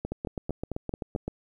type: two click trains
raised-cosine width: 2 ms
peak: -18 / -18 dBFS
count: 6 / 10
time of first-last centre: 0.05-1.161 / 0.12-1.28 s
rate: 4.5 / 7.76 Hz
effects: 10-bit